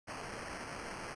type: noise with sample-and-hold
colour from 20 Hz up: white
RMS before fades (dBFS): -44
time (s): 0.07-1.15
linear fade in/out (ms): 20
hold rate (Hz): 3675
effects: resampled to 22050 Hz